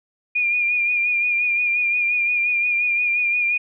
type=tone with vibrato; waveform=sine; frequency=2423 Hz; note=D#7; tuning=47 cents flat; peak=-17 dBFS; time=0.35-3.58 s; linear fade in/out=10 ms; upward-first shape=sine; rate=5.7 Hz; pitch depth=35 cents each way; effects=none